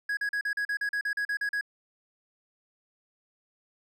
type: tone bursts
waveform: triangle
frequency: 1661.2 Hz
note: G#6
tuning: in tune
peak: -25 dBFS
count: 13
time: 0.09-1.611 s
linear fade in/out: 5 ms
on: 81 ms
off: 39 ms
effects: none